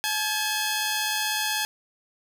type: tone pair together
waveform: 10% pulse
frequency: 857.1 / 1618 Hz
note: A5 / G#6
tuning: -46 / -46 cents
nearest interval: major seventh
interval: 1100 cents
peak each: -18 / -20 dBFS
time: 0.04-1.65 s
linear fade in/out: 0 ms
effects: none